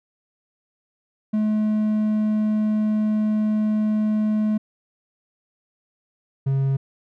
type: tone pair in turn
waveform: triangle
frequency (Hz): 214 / 135.76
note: A3 / C#3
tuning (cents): -48 / -36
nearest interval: minor sixth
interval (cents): 788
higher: first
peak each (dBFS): -16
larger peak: neither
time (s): 1.33-4.58 / 6.46-6.77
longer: first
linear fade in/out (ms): 10
effects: none